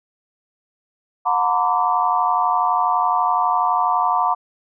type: tone cluster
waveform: sine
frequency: 725 / 913 / 1005 / 1162 Hz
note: F#5 / A#5 / B5 / D6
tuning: -35 / -36 / +30 / -19 cents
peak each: -21 dBFS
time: 1.25-4.35 s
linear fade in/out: 20 ms
effects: none